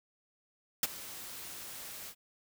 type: noise with ADSR envelope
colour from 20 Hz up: white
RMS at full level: -26 dBFS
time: 0.83-2.15 s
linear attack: 3 ms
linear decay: 29 ms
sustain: -19 dB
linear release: 67 ms
effects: none